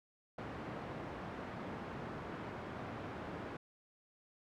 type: band-pass noise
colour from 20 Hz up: pink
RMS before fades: -45 dBFS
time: 0.38-3.57 s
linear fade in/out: 5 ms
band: 110 to 1500 Hz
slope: 12 dB/octave
effects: none